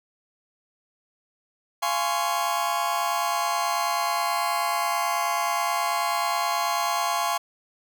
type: chord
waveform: 40% pulse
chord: Db major seventh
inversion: first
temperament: just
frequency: 693 / 831.5 / 1039.4 / 1108.7 Hz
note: F5 / Ab5 / C6 / Db6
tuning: -14 / +2 / -12 / 0 cents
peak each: -28 dBFS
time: 1.82-7.38 s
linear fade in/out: 10 ms
effects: none